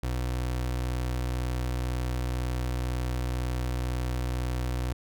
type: tone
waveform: 30% pulse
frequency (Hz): 62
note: B1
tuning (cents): +7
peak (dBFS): -25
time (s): 0.03-4.93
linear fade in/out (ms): 5
effects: none